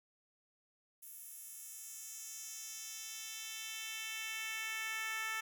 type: tone with high-pass filter sweep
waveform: 10% pulse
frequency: 441.6 Hz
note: A4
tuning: 6 cents sharp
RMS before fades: -44 dBFS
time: 1.02-5.41 s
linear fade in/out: 10 ms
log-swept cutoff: 12000 to 1500 Hz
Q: 1.4
effects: none